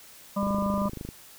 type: harmonic tone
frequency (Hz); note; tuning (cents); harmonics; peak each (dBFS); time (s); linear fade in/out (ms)
200; G3; +35; 1 / 3 / 5 / 6; -26 / -31 / -33 / -34; 0.36-0.89; 10
type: click train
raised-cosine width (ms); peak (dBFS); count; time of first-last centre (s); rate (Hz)
3; -23; 18; 0.43-1.089; 25.8
effects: white hiss -50 dBFS RMS until 1.38 s